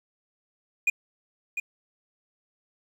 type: tone with echo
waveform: triangle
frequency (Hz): 2448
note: D#7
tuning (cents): -29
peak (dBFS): -17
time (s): 0.87-0.9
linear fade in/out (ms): 5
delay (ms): 700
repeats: 1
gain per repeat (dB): -8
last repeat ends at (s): 1.6
effects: 9-bit